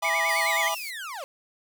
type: chord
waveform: square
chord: E dominant seventh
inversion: none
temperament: just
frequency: 659.3 / 824.1 / 988.9 / 1186.7 Hz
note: E5 / G#5 / B5 / D6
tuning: 0 / -14 / +2 / +18 cents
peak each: -32 dBFS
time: 0.02-0.75 s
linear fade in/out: 10 ms
type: tone with vibrato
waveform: sine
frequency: 2057 Hz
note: C7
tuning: 30 cents flat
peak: -24 dBFS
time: 0.04-0.69 s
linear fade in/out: 10 ms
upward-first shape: sine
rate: 9.5 Hz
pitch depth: 160 cents each way
type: high-pass noise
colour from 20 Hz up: pink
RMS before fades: -41 dBFS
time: 0.28-0.91 s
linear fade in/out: 10 ms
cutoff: 7900 Hz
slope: 12 dB/octave
type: linear sweep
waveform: 30% pulse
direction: down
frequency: 4911 to 505 Hz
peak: -31 dBFS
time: 0.29-1.24 s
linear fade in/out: 0 ms
effects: none